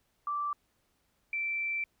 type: tone pair in turn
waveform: sine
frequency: 1169 / 2338 Hz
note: D6 / D7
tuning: -8 / -8 cents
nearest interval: octave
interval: 1200 cents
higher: second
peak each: -30 / -30 dBFS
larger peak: neither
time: 0.27-0.53 / 1.33-1.84 s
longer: second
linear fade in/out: 2 ms
effects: pink hiss -74 dBFS RMS until 2 s